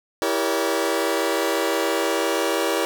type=chord; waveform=sawtooth; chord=E diminished seventh; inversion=none; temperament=just; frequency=329.6 / 395.6 / 474.7 / 569.6 Hz; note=E4 / G4 / Bb4 / Db5; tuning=0 / +16 / +31 / +47 cents; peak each=-22 dBFS; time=0.22-2.85 s; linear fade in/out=0 ms; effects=none